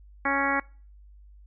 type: harmonic tone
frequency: 277.2 Hz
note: C#4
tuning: in tune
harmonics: 1 / 2 / 3 / 4 / 5 / 6 / 7 / 8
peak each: -31 / -33 / -30 / -30 / -31 / -30 / -31 / -33 dBFS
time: 0.25-0.6 s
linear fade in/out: 5 ms
effects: noise-tail reverb RT60 0.4 s tail -24 dB re dry + added 50 Hz sine -48 dBFS peak until 1.46 s